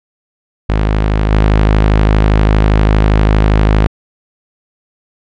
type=tone with level steps; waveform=sawtooth; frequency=52.5 Hz; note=G#1; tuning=19 cents sharp; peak=-6 / -3 dBFS; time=0.69-3.87 s; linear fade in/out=5 ms; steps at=1.31 s; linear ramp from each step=2 ms; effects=low-pass 3000 Hz 12 dB/octave